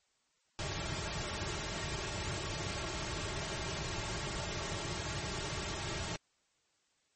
pink noise with comb filter, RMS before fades -38 dBFS, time 0.59-6.16 s, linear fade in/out 0 ms, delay 4 ms, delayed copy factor -0.7, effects white hiss -75 dBFS RMS until 7.15 s + MP3 32 kbps

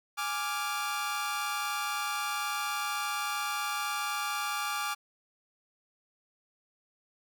sawtooth chord, D diminished, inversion second, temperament equal, 830.6 / 1174.7 / 1396.9 Hz, Ab5 / D6 / F6, 0 / 0 / 0 cents, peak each -33 / -30 / -33 dBFS, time 0.17-4.95 s, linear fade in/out 20 ms, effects none

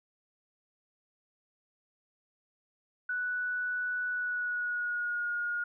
sine tone with pitch glide, 1480 to 1432.1 Hz, F#6 to F6, 0 to +43 cents, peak -30 dBFS, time 3.09-5.64 s, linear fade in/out 5 ms, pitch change -57 cents, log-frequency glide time 4.08-5.31 s, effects none

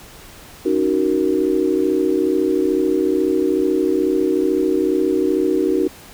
sine chord, D# minor seventh, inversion third, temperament equal with one note detuned, 277.2 / 311.1 / 373.4 / 466.2 Hz, C#4 / D#4 / F#4 / A#4, 0 / 0 / +16 / 0 cents, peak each -24 / -19 / -18 / -23 dBFS, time 0.65-5.88 s, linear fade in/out 10 ms, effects pink hiss -41 dBFS RMS until 6.13 s

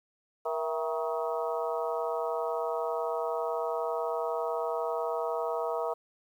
harmonic tone with a mistuned harmonic, 158 Hz, D#3, 27 cents sharp, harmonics 3 / 4 / 5 / 6 / 7 / 8, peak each -33 / -33 / -40 / -37 / -41 / -40 dBFS, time 0.45-5.94 s, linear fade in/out 10 ms, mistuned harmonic 4, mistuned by +75 cents, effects 10-bit

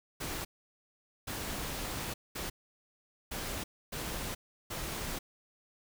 pink noise bursts at uneven times, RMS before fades -38 dBFS, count 6, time 0.2-0.45 / 1.27-2.14 / 2.35-2.5 / 3.31-3.64 / 3.92-4.35 / 4.7-5.19 s, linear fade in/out 10 ms, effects none

